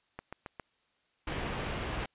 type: click train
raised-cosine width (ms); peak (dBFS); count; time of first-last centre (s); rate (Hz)
0.5; -25; 4; 0.19-0.598; 7.36
type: low-pass noise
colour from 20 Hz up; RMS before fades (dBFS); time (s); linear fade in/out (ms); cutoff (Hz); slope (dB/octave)
pink; -36; 1.27-2.06; 5; 3300; 24
effects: white hiss -73 dBFS RMS until 2.14 s + resampled to 8000 Hz